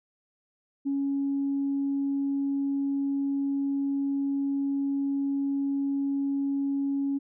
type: tone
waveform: sine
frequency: 277.8 Hz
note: C#4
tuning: 4 cents sharp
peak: -24 dBFS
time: 0.85-7.19 s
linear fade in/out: 20 ms
effects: tanh soft clip ceiling -20 dBFS